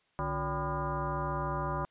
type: tone with frequency modulation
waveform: sine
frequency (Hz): 573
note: D5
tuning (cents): -43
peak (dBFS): -30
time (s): 0.19-1.85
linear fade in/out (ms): 0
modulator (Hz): 212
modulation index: 3.2
effects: white hiss -71 dBFS RMS until 1.9 s + resampled to 8000 Hz